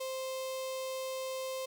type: tone with notch filter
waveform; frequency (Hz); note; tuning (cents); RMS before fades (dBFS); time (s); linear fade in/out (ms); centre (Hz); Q
sawtooth; 523.3; C5; 0; -38; 0-1.66; 10; 1600; 1.1
effects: none